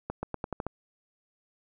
accelerating click train, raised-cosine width 1 ms, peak -18 dBFS, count 7, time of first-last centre 0.1-0.666 s, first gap 130 ms, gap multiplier 0.87, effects none

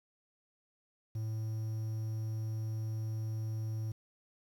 triangle tone with quantisation, 110 Hz, A2, in tune, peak -32 dBFS, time 1.15-3.92 s, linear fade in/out 5 ms, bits 10, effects none

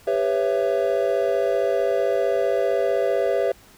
triangle chord, C# half-diminished seventh, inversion second, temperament just, 399.1 / 498.9 / 554.4 / 665.2 Hz, G4 / B4 / C#5 / E5, +31 / +17 / 0 / +16 cents, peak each -22 dBFS, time 0.07-3.52 s, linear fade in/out 5 ms, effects tanh soft clip ceiling -8 dBFS + pink hiss -51 dBFS RMS until 3.77 s

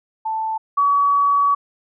sine tone pair in turn, 882 / 1134.5 Hz, A5 / C#6, +4 / +40 cents, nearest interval major third, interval 436 cents, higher second, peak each -20 / -13 dBFS, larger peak second, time 0.25-0.58 / 0.77-1.55 s, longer second, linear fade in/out 10 ms, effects none

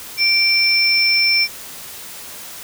sine tone pair together, 2343 / 5355 Hz, D7 / E8, -5 / +26 cents, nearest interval octave + major second, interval 1431 cents, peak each -15 dBFS, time 0.17-1.48 s, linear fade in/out 50 ms, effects white hiss -34 dBFS RMS until 2.63 s

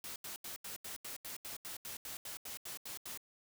white noise bursts, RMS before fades -45 dBFS, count 16, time 0.04-3.175 s, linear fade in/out 2 ms, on 120 ms, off 81 ms, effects none

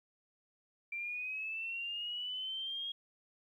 sine linear sweep, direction up, 2349 to 3281 Hz, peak -37 dBFS, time 0.92-2.92 s, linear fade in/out 5 ms, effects 12-bit

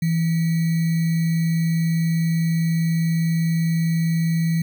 sine tone with sample-and-hold, 164.81 Hz, E3, in tune, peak -17 dBFS, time 0.02-4.62 s, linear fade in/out 5 ms, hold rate 2100 Hz, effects none

